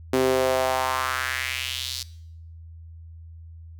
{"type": "tone with high-pass filter sweep", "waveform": "sawtooth", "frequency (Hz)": 130, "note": "C3", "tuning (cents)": -11, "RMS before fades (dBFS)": -25, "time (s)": [0.13, 2.03], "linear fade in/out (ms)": 5, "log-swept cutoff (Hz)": [320, 4700], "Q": 2.8, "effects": ["noise-tail reverb RT60 0.7 s tail -19 dB re dry", "added 82 Hz sine -40 dBFS peak until 3.79 s"]}